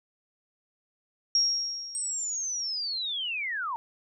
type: tone with exponential decay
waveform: sine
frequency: 5588 Hz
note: F8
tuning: in tune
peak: -19 dBFS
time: 1.35-2.55 s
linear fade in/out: 2 ms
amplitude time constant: 260 ms
type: linear sweep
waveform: sine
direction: down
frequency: 8340 to 880 Hz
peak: -29 dBFS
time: 1.95-3.76 s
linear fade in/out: 0 ms
effects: none